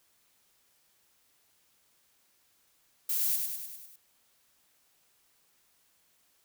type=noise with echo; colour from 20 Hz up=violet; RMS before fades=-30 dBFS; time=3.09-3.36 s; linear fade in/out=5 ms; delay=100 ms; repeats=6; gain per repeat=-4 dB; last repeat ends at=3.96 s; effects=white hiss -69 dBFS RMS until 6.44 s